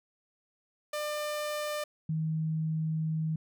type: tone pair in turn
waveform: sawtooth / sine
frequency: 598 / 158.39 Hz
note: D5 / D#3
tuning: +31 / +31 cents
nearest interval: octave + major seventh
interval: 2300 cents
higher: first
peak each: -28 dBFS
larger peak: neither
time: 0.93-1.84 / 2.09-3.36 s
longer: second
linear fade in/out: 5 ms
effects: none